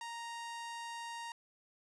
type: tone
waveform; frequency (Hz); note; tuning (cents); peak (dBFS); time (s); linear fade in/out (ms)
sawtooth; 932.3; A#5; 0; -38; 0.01-1.32; 2
effects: resampled to 22050 Hz